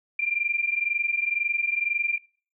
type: tone pair together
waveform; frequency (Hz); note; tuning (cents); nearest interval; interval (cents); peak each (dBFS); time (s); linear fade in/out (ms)
sine; 2368 / 2390; D7 / D7; +14 / +30; unison; 16; -26; 0.19-2.18; 5
effects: noise-tail reverb RT60 0.4 s tail -21 dB re dry